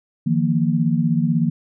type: chord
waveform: sine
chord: Eb suspended second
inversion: none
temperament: equal with one note detuned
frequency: 155.56 / 171.81 / 233.1 Hz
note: Eb3 / F3 / Bb3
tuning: 0 / -28 / 0 cents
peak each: -20 dBFS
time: 0.26-1.5 s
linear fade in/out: 10 ms
effects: none